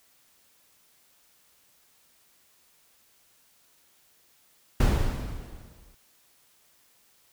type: noise with exponential decay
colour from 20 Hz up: brown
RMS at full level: -18 dBFS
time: 4.8-5.95 s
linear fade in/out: 5 ms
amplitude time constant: 250 ms
effects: white hiss -63 dBFS RMS until 7.32 s